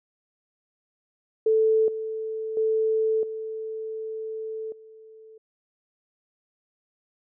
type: tone with level steps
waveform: sine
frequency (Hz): 440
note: A4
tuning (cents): 0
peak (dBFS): -17 / -28 / -20 / -30 / -45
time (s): 1.46-5.38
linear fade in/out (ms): 5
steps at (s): 1.88 / 2.57 / 3.23 / 4.72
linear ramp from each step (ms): 2
effects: none